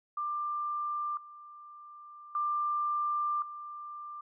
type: tone with level steps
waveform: sine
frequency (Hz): 1188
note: D6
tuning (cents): +20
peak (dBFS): -31 / -47 / -28 / -40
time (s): 0.17-4.21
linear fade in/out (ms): 5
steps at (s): 1.17 / 2.35 / 3.42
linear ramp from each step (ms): 2
effects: none